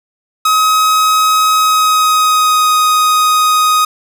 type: tone with pitch glide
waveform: 45% pulse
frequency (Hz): 1269 to 1249.4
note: D#6 to D#6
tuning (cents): +34 to +7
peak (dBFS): -8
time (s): 0.45-3.85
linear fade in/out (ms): 5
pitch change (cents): -27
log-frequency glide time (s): 1.57-2.72
effects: none